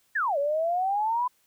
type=exponential two-way sweep; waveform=sine; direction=down then up; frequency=1864 to 554.4 to 1012 Hz; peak=-23 dBFS; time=0.15-1.28 s; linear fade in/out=10 ms; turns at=0.38 s; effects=white hiss -67 dBFS RMS until 1.46 s